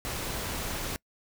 pink noise, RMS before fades -34 dBFS, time 0.05-0.96 s, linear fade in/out 0 ms, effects noise-tail reverb RT60 0.1 s tail -25 dB re dry

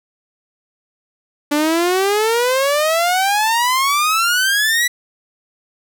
sawtooth exponential sweep, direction up, 288.8 to 1975.5 Hz, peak -10 dBFS, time 1.51-4.88 s, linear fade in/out 10 ms, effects none

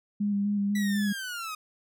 sine tone with vibrato, 203.1 Hz, G#3, 38 cents flat, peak -24 dBFS, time 0.2-1.13 s, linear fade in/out 10 ms, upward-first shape square, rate 4 Hz, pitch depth 19 cents each way
sawtooth linear sweep, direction down, 1975.5 to 1238 Hz, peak -30 dBFS, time 0.75-1.55 s, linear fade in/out 5 ms
effects none

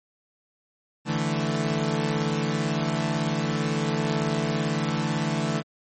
sawtooth chord, D suspended second, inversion none, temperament equal, 146.83 / 164.81 / 220 Hz, D3 / E3 / A3, 0 / 0 / 0 cents, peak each -24 dBFS, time 1.05-5.63 s, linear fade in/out 50 ms, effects MP3 32 kbps

